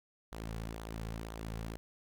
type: tone with flanger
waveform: sawtooth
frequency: 55.4 Hz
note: A1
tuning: 13 cents sharp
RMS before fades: -42 dBFS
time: 0.32-1.77 s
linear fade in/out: 0 ms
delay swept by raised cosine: 0.39 to 3.29 ms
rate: 2 Hz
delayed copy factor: -0.5
effects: none